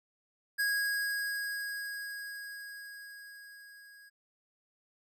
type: tone with level ramp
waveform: square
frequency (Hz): 1648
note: G#6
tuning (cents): -14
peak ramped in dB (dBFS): -28 to -54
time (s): 0.58-4.1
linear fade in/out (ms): 20
effects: none